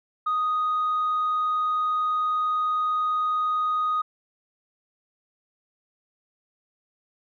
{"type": "tone", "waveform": "sine", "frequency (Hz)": 1244.5, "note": "D#6", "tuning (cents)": 0, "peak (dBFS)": -20, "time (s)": [0.26, 4.02], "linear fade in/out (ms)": 10, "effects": ["tanh soft clip ceiling -19 dBFS"]}